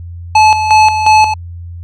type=tone with tremolo; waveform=square; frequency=863 Hz; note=A5; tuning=34 cents flat; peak=-4 dBFS; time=0.35-1.34 s; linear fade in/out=5 ms; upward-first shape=square; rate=2.8 Hz; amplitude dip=60%; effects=added 86 Hz sine -24 dBFS peak until 1.83 s + low-pass 5000 Hz 12 dB/octave